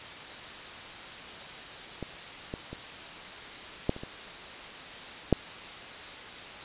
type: clicks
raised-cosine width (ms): 2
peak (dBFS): -21 / -21 / -25 / -11 / -27 / -25 / -6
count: 7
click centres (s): 2.027 / 2.539 / 2.73 / 3.894 / 3.964 / 4.035 / 5.327
effects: white hiss -42 dBFS RMS until 6.64 s + resampled to 8000 Hz